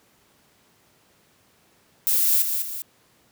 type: noise with echo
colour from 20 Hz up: violet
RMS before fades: -20 dBFS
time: 2.07-2.42 s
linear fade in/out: 0 ms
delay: 200 ms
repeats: 2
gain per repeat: -6 dB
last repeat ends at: 2.82 s
effects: pink hiss -60 dBFS RMS until 3.31 s + high-pass 100 Hz 12 dB/octave